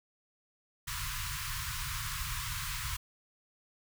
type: band-stop noise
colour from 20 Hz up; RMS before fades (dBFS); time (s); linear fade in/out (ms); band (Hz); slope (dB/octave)
pink; -37; 0.87-2.97; 10; 150 to 970; 96
effects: none